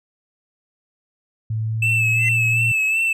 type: tone with pitch glide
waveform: sine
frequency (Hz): 110.1 to 115.71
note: A2 to A#2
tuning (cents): +2 to -12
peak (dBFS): -20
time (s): 1.5-2.72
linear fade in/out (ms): 5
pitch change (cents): +86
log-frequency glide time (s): 1.62-2.29
type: tone with vibrato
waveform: triangle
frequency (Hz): 2630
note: E7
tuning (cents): -5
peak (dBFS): -15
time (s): 1.82-3.13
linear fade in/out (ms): 5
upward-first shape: sine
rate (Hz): 2.7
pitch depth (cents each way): 42
type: tone with exponential growth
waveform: triangle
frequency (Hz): 2049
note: C7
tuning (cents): -37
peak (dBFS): -17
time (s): 2.11-2.29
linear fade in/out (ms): 5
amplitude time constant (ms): 37
effects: none